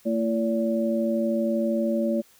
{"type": "tone cluster", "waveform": "sine", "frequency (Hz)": [225.1, 337.7, 572], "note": ["A3", "E4", "D5"], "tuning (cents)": [40, 42, -46], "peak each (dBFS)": [-24, -29, -26], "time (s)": [0.05, 2.22], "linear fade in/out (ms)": 20, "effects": ["white hiss -57 dBFS RMS until 2.39 s"]}